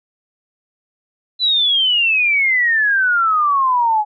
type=exponential sweep; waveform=sine; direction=down; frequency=4035 to 830.6 Hz; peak=-12 dBFS; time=1.39-4.05 s; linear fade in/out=50 ms; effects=none